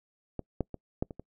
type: clicks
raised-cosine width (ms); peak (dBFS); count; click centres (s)
2; -21 / -15 / -25 / -15 / -27 / -28; 6; 0.393 / 0.607 / 0.743 / 1.025 / 1.108 / 1.196
effects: noise-tail reverb RT60 0.1 s tail -26 dB re dry